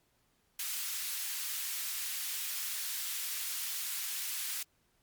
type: high-pass noise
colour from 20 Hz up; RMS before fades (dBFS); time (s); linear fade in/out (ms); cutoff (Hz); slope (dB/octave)
white; -37; 0.59-4.63; 5; 1700; 12
effects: pink hiss -73 dBFS RMS until 5.02 s + MP3 96 kbps